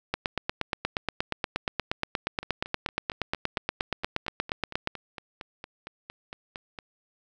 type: two click trains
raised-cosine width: 0.3 ms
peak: -22 / -10 dBFS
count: 20 / 41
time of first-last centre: 2.43-6.788 / 0.14-4.874 s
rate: 4.36 / 8.45 Hz
effects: none